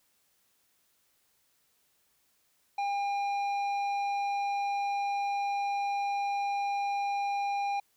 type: tone with tanh clipping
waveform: sine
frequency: 804 Hz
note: G5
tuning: 44 cents sharp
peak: -30 dBFS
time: 2.78-7.8 s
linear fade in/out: 5 ms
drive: 10 dB
effects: white hiss -71 dBFS RMS until 7.96 s